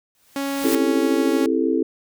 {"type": "noise with exponential growth", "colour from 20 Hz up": "white", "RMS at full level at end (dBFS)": -25, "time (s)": [0.15, 0.75], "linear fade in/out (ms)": 1, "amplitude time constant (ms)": 130}
{"type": "tone", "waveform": "sawtooth", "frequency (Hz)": 277.2, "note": "C#4", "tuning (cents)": 0, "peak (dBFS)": -19, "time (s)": [0.36, 1.46], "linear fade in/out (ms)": 2}
{"type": "chord", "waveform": "sine", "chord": "A minor seventh", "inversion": "first", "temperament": "just", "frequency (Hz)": [264, 330, 396, 440], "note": ["C4", "E4", "G4", "A4"], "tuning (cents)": [16, 2, 18, 0], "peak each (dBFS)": [-22, -21, -27, -23], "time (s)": [0.64, 1.83], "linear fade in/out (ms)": 5}
{"effects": []}